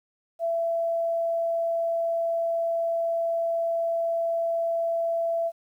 sine tone, 669 Hz, E5, 25 cents sharp, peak -23 dBFS, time 0.39-5.52 s, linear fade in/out 50 ms, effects 10-bit

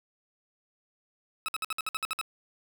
20% pulse tone bursts, 1293 Hz, E6, 34 cents flat, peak -24 dBFS, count 10, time 1.46-2.213 s, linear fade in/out 0 ms, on 24 ms, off 57 ms, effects none

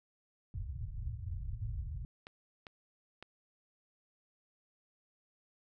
white low-pass noise, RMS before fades -40 dBFS, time 0.54-2.05 s, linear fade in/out 2 ms, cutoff 120 Hz, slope 48 dB/octave
clicks, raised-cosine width 0.3 ms, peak -31 dBFS, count 3, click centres 2.269 / 2.668 / 3.226 s
effects none

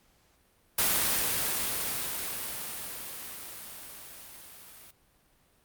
white noise with level ramp, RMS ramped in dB -25 to -51 dBFS, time 0.78-4.91 s, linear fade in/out 5 ms, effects pink hiss -66 dBFS RMS until 5.64 s + Opus 48 kbps

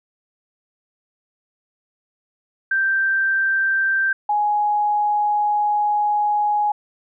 sine tone pair in turn, 1568 / 834 Hz, G6 / G#5, 0 / +7 cents, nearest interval major seventh, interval 1093 cents, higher first, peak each -16 / -16 dBFS, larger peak neither, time 2.71-4.13 / 4.29-6.72 s, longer second, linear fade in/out 5 ms, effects none

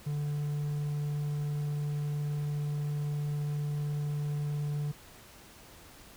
triangle tone, 146.9 Hz, D3, 1 cent sharp, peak -28 dBFS, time 0.06-4.92 s, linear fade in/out 10 ms, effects pink hiss -53 dBFS RMS until 6.16 s

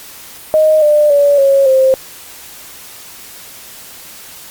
sine tone with pitch steps, 622.3 / 597 / 572.6 / 549.3 / 526.9 Hz, D#5 / D5 / D5 / C#5 / C5, 0 / +28 / -44 / -16 / +12 cents, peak -6 dBFS, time 0.54-1.94 s, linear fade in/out 0 ms, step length 280 ms, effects white hiss -34 dBFS RMS until 4.5 s + Opus 48 kbps

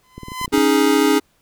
sawtooth tone with exponential growth, 1019 Hz, C6, 46 cents flat, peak -16 dBFS, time 0.03-0.46 s, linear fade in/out 5 ms, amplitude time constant 93 ms
clicks, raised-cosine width 3 ms, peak -20 dBFS, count 9, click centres 0.18 / 0.233 / 0.284 / 0.319 / 0.414 / 0.446 / 0.479 / 0.535 / 0.579 s
square chord, C# suspended second, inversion none, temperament equal, 277.2 / 311.1 / 415.3 Hz, C#4 / D#4 / G#4, 0 / 0 / 0 cents, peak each -18 dBFS, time 0.52-1.2 s, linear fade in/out 20 ms
effects pink hiss -61 dBFS RMS until 1.41 s

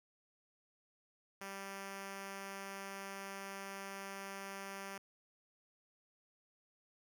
5% pulse tone, 196 Hz, G3, in tune, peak -33 dBFS, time 1.41-4.98 s, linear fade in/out 5 ms, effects none

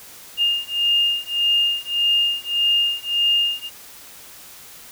sine beating tone pair, 2823 / 2824.7 Hz, F7 / F7, +18 / +19 cents, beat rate 1.7 Hz, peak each -20 dBFS, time 0.37-3.7 s, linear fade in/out 50 ms, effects white hiss -42 dBFS RMS until 4.91 s

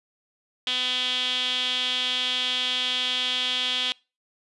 sawtooth tone with band-pass filter, 252.2 Hz, B3, 36 cents sharp, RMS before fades -26 dBFS, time 0.67-3.92 s, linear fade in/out 0 ms, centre 3300 Hz, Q 7.2, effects noise-tail reverb RT60 0.3 s tail -25 dB re dry + resampled to 24000 Hz

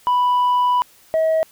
sine tone pair in turn, 987.8 / 640.2 Hz, B5 / D#5, 0 / +49 cents, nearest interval minor sixth, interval 751 cents, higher first, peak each -11 / -12 dBFS, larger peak first, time 0.07-0.82 / 1.14-1.43 s, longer first, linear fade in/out 0 ms, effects tanh soft clip ceiling -13 dBFS + white hiss -51 dBFS RMS until 1.51 s

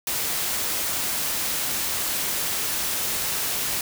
white noise, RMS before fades -26 dBFS, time 0.07-3.81 s, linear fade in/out 2 ms, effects none

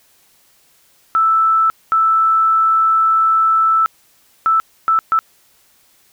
sine tone bursts at uneven times, 1319 Hz, E6, 1 cent sharp, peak -10 dBFS, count 5, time 1.15-1.7 / 1.92-3.86 / 4.46-4.6 / 4.88-4.99 / 5.12-5.19 s, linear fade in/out 0 ms, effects white hiss -54 dBFS RMS until 6.12 s

